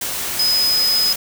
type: tone in noise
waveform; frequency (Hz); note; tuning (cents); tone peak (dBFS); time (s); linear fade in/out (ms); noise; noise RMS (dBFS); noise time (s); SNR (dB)
sine; 5040; D#8; +21; -14; 0.39-1.13; 5; white; -24; 0.01-1.16; +7
effects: none